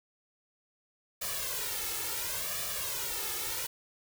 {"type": "noise with flanger", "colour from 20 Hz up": "white", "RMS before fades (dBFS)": -35, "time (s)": [1.21, 3.67], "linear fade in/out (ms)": 10, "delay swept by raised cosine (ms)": [1.7, 2.31], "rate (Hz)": 0.71, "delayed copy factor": 1, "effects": []}